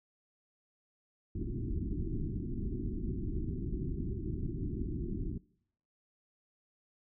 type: low-pass noise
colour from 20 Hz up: pink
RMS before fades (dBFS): -36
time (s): 1.35-5.38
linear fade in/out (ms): 5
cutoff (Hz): 380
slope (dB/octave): 96
effects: noise-tail reverb RT60 0.7 s tail -23 dB re dry